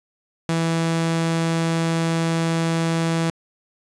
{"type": "tone", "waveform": "sawtooth", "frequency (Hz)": 164.81, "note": "E3", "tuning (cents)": 0, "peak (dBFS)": -15, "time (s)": [0.49, 3.3], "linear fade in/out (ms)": 0, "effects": ["resampled to 22050 Hz", "7-bit"]}